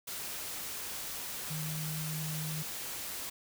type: tone in noise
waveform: sine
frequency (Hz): 155.7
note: D#3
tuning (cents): +2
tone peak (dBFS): -36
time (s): 1.5-2.63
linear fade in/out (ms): 10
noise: white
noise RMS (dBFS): -40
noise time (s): 0.07-3.3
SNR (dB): +1
effects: none